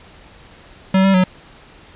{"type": "tone with pitch steps", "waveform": "square", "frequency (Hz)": [190.4, 193.7, 184.5], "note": ["F#3", "G3", "F#3"], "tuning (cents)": [50, -20, -5], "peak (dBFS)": -11, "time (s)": [0.94, 1.24], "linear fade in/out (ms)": 5, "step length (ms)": 100, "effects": ["pink hiss -44 dBFS RMS until 1.95 s", "resampled to 8000 Hz"]}